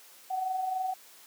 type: tone pair together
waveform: sine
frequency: 728.5 / 752 Hz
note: F#5 / F#5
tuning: -27 / +28 cents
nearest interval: minor second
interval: 55 cents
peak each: -39 / -29 dBFS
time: 0.3-0.94 s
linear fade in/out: 10 ms
effects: white hiss -54 dBFS RMS until 1.26 s + high-pass 300 Hz 12 dB/octave